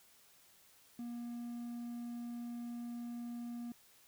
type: tone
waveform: triangle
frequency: 238.1 Hz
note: A#3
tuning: 37 cents sharp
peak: -39 dBFS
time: 0.99-3.72 s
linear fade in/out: 2 ms
effects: white hiss -65 dBFS RMS until 4.07 s